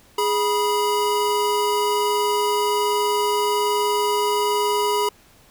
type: tone pair together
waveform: square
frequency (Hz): 415.3 / 976.1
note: G#4 / B5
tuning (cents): 0 / -21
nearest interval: octave + minor third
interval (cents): 1479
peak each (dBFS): -22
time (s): 0.18-5.09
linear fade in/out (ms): 5
effects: pink hiss -53 dBFS RMS until 5.5 s